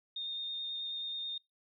sine tone with vibrato, 3663 Hz, A#7, 31 cents flat, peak -36 dBFS, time 0.16-1.38 s, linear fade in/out 5 ms, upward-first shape square, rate 9.3 Hz, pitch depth 9 cents each way, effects noise-tail reverb RT60 0.2 s tail -25 dB re dry

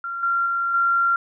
sine tone with level steps, 1378 Hz, F6, 24 cents flat, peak -26 / -18 / -20 / -16 dBFS, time 0.04-1.16 s, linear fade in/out 2 ms, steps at 0.23 / 0.46 / 0.74 s, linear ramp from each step 2 ms, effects none

